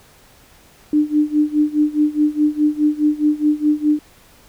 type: tone with tremolo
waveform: sine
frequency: 300 Hz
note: D4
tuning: 37 cents sharp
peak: -10 dBFS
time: 0.93-3.99 s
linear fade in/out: 2 ms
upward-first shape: sine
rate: 4.8 Hz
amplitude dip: 90%
effects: pink hiss -49 dBFS RMS until 4.48 s